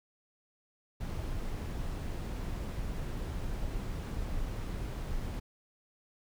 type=noise; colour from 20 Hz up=brown; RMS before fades=-36 dBFS; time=1-5.4 s; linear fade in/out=10 ms; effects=none